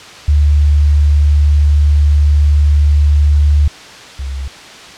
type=tone pair in turn; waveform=sine; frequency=73.42 / 67.56 Hz; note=D2 / C#2; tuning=0 / -44 cents; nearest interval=minor second; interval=144 cents; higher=first; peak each=-6 / -18 dBFS; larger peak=first; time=0.28-3.68 / 4.19-4.48 s; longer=first; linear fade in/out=5 ms; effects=white hiss -33 dBFS RMS until 4.97 s + low-pass 5000 Hz 12 dB/octave